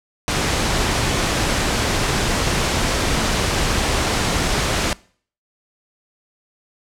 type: noise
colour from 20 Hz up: pink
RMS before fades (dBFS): -19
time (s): 0.28-4.93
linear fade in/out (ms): 0
effects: noise-tail reverb RT60 0.5 s tail -23 dB re dry + low-pass 8000 Hz 12 dB/octave